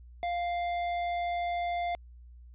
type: tone with hard clipping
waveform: triangle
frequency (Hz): 698.5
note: F5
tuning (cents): 0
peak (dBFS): -31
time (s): 0.23-1.95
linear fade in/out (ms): 0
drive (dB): 14
effects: added 60 Hz sine -48 dBFS peak until 2.54 s + resampled to 8000 Hz